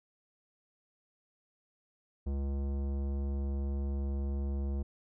sine tone with tanh clipping, 69.3 Hz, C#2, in tune, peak -33 dBFS, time 2.26-4.83 s, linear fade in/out 10 ms, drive 16 dB, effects none

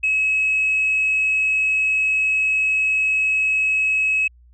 sine tone, 2569 Hz, E7, 45 cents flat, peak -15 dBFS, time 0.03-4.28 s, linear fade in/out 10 ms, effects tanh soft clip ceiling -12 dBFS + added 60 Hz sine -47 dBFS peak until 4.53 s

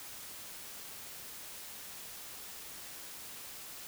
silence, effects white hiss -47 dBFS RMS until 3.87 s

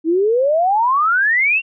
sine exponential sweep, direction up, 311.1 to 2800 Hz, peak -12 dBFS, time 0.04-1.62 s, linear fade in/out 50 ms, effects none

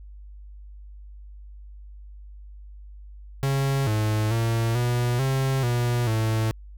45% pulse tone with pitch steps, 136.9 / 107.6 / 114.5 / 121.4 / 133.8 / 120.8 / 110.8 Hz, C#3 / A2 / A#2 / B2 / C3 / B2 / A2, -21 / -38 / -31 / -29 / +39 / -38 / +13 cents, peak -21 dBFS, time 3.43-6.51 s, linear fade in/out 0 ms, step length 440 ms, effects added 50 Hz sine -40 dBFS peak until 6.77 s

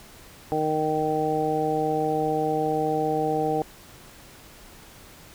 harmonic tone, 155 Hz, D#3, 6 cents flat, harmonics 1 / 2 / 3 / 4 / 5, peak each -33 / -29 / -26 / -32 / -26 dBFS, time 0.52-3.62 s, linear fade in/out 0 ms, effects pink hiss -48 dBFS RMS until 5.34 s

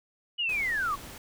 sine linear sweep, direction down, 2960 to 1076 Hz, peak -26 dBFS, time 0.38-0.96 s, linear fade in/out 20 ms
pink noise, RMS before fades -44 dBFS, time 0.49-1.18 s, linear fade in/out 2 ms
effects none

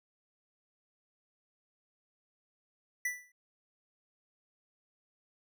square tone with exponential decay, 1975.5 Hz, B6, in tune, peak -29 dBFS, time 3.05-3.32 s, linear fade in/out 5 ms, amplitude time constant 57 ms, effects none

